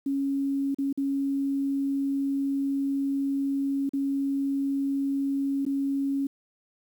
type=tone with dropouts; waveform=sine; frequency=276 Hz; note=C#4; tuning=7 cents flat; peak=-24 dBFS; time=0.06-6.27 s; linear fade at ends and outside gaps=5 ms; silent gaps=0.746-0.785 / 0.928-0.975 / 3.893-3.934 / 5.652-5.663 s; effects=9-bit